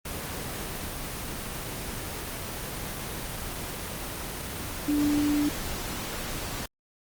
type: tone in noise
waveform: sine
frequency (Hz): 293.7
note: D4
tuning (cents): 0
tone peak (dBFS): -22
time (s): 4.88-5.49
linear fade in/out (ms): 5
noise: pink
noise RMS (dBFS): -34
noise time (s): 0.05-6.66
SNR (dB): +9
effects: Opus 24 kbps